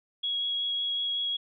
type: tone with vibrato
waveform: sine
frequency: 3322 Hz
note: G#7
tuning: in tune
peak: -27 dBFS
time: 0.23-1.37 s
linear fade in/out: 10 ms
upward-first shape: sine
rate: 5.4 Hz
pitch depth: 8 cents each way
effects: none